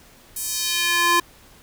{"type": "tone with high-pass filter sweep", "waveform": "square", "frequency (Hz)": 345.9, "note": "F4", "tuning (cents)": -17, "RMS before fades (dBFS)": -21, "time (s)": [0.36, 1.2], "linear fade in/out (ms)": 5, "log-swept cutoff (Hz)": [10000, 780], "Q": 1.2, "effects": ["pink hiss -50 dBFS RMS until 1.62 s"]}